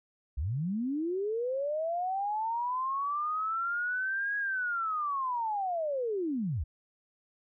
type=linear two-way sweep; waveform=sine; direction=up then down; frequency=58.27 to 1661.2 to 58.27 Hz; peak=-29 dBFS; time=0.37-6.64 s; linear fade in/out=10 ms; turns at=4.37 s; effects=none